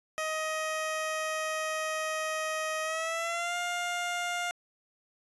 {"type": "tone with pitch glide", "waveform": "15% pulse", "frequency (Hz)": [628, 704.9], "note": ["D#5", "F5"], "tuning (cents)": [16, 16], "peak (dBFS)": -24, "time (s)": [0.18, 4.51], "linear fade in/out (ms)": 0, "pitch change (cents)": 200, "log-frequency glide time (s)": [2.83, 3.56], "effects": ["resampled to 24000 Hz"]}